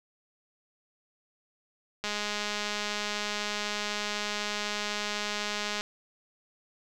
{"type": "click train", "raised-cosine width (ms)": 0.2, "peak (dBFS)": -15, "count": 785, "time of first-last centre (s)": [2.04, 5.809], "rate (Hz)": 208, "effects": []}